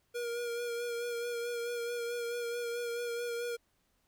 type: tone with vibrato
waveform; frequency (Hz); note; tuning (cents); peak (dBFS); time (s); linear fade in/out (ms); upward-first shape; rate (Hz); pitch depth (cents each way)
square; 474.5; A#4; +31; -35; 0.14-3.57; 20; sine; 4.6; 26
effects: pink hiss -75 dBFS RMS until 4.07 s